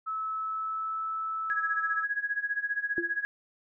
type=tone with pitch glide; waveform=sine; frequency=1300 to 1309.8 Hz; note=E6 to E6; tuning=-24 to -11 cents; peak=-30 dBFS; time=0.06-2.05 s; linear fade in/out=20 ms; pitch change=+13 cents; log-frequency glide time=0.34-1.01 s
type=tone with tremolo; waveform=sine; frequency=1661.2 Hz; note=G#6; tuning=in tune; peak=-25 dBFS; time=1.5-3.25 s; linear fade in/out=0 ms; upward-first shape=sine; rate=15 Hz; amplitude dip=85%
type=tone with exponential decay; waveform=sine; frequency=342.9 Hz; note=F4; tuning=32 cents flat; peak=-26 dBFS; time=2.98-3.18 s; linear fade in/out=0 ms; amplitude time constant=42 ms
effects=none